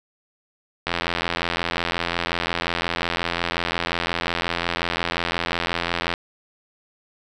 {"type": "click train", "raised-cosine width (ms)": 0.3, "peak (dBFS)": -6, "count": 452, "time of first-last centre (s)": [0.87, 6.139], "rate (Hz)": 85.6, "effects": []}